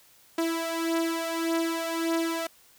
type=beating tone pair; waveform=sawtooth; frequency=329.6 / 331.3 Hz; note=E4 / E4; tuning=0 / +9 cents; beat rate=1.7 Hz; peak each=-24 / -27 dBFS; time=0.38-2.47 s; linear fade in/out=5 ms; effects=white hiss -58 dBFS RMS until 2.78 s